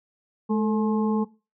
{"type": "harmonic tone with a mistuned harmonic", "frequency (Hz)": 213.5, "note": "G#3", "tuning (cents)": 48, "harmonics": [1, 2, 4, 5], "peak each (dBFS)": [-21, -27, -33, -35], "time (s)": [0.49, 1.25], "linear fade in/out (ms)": 20, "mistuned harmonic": 2, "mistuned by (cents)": 59, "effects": ["noise-tail reverb RT60 0.3 s tail -20 dB re dry"]}